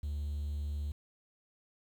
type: tone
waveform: triangle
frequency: 73.42 Hz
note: D2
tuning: in tune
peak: -31 dBFS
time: 0.03-0.92 s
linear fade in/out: 5 ms
effects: tanh soft clip ceiling -27 dBFS + 10-bit